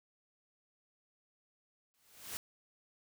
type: noise with exponential growth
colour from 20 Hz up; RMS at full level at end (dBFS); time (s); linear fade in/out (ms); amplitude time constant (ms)
white; -39; 1.94-2.37; 0; 92
effects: none